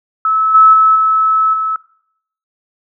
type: tone with level steps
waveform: sine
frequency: 1300 Hz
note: E6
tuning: 24 cents flat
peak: -10 / -3 / -6 / -9 / -14 dBFS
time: 0.25-1.76 s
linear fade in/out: 2 ms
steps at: 0.54 / 0.73 / 0.95 / 1.53 s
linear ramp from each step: 10 ms
effects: noise-tail reverb RT60 0.7 s tail -21 dB re dry